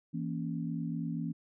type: chord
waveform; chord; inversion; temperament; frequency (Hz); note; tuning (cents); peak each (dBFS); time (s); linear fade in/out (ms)
sine; A# diminished; second; equal; 164.81 / 233.1 / 277.2; E3 / A#3 / C#4; 0 / 0 / 0; -35 / -38 / -39; 0.13-1.33; 20
effects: none